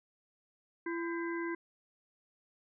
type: harmonic tone with a mistuned harmonic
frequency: 338 Hz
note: E4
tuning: 43 cents sharp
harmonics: 1 / 3 / 5 / 6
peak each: -35 / -43 / -43 / -45 dBFS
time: 0.86-1.55 s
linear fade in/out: 5 ms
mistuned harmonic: 5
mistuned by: -110 cents
effects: none